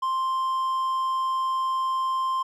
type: tone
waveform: triangle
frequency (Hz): 1050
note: C6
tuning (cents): +6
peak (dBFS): -21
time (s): 0.02-2.43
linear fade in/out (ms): 10
effects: none